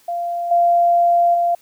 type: tone with level steps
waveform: sine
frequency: 692 Hz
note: F5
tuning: 16 cents flat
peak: -20 / -11 / -14 dBFS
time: 0.08-1.55 s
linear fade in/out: 5 ms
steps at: 0.51 / 1.34 s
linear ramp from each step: 5 ms
effects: white hiss -54 dBFS RMS until 1.61 s